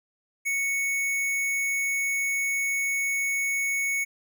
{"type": "tone", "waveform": "square", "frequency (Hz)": 2217, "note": "C#7", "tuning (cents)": 0, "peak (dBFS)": -25, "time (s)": [0.45, 4.05], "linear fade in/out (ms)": 20, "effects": []}